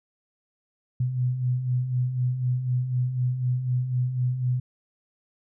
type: beating tone pair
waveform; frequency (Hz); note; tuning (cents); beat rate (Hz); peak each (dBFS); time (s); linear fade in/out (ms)
sine; 122.4 / 126.4; B2 / B2; -15 / +41; 4; -31 / -23; 1-4.6; 5
effects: none